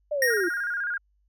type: linear sweep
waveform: sine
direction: down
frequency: 610 to 329.6 Hz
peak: -24 dBFS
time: 0.11-0.49 s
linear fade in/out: 10 ms
type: tone with exponential decay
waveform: square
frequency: 1864.7 Hz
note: A#6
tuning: in tune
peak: -19 dBFS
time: 0.22-0.82 s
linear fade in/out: 2 ms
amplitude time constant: 130 ms
type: tone with vibrato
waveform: sine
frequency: 1526 Hz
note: G6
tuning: 47 cents flat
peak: -26 dBFS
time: 0.27-0.98 s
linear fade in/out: 10 ms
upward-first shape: square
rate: 15 Hz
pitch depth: 100 cents each way
effects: added 50 Hz sine -64 dBFS peak until 1.28 s